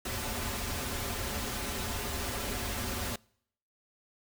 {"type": "noise with comb filter", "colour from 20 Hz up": "pink", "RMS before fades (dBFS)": -35, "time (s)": [0.05, 3.16], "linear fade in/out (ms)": 5, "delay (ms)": 6.3, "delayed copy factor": -0.7, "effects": ["noise-tail reverb RT60 0.7 s tail -26 dB re dry"]}